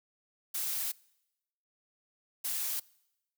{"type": "noise bursts at uneven times", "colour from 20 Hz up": "blue", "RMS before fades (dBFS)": -34, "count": 2, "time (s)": [[0.54, 0.92], [2.44, 2.8]], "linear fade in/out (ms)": 10, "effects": ["noise-tail reverb RT60 0.9 s tail -24 dB re dry"]}